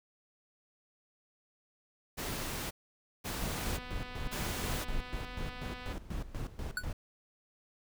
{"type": "noise bursts", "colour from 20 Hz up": "pink", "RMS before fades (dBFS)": -38, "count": 3, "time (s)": [2.17, 4.85], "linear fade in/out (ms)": 20, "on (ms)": 540, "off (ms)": 530}
{"type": "noise with tremolo", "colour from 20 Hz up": "brown", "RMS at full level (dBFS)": -36, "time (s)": [3.42, 6.93], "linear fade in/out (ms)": 5, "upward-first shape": "square", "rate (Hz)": 4.1, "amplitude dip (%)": 80}
{"type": "click train", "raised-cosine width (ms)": 0.3, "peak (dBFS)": -31, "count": 588, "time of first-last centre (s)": [3.57, 5.927], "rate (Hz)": 249}
{"type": "tone with exponential decay", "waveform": "square", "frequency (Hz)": 1480, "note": "F#6", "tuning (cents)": 0, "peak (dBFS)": -29, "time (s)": [6.77, 6.86], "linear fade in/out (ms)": 2, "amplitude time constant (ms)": 19}
{"effects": []}